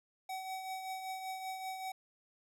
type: tone with tremolo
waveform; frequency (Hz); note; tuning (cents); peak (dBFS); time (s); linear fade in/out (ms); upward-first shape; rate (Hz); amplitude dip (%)
square; 757; F#5; +39; -38; 0.29-1.92; 5; triangle; 5.2; 50
effects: none